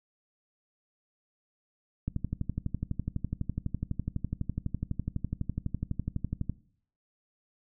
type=click train; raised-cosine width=5 ms; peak=-18 dBFS; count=54; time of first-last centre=2.08-6.497 s; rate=12 Hz; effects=noise-tail reverb RT60 0.6 s tail -20 dB re dry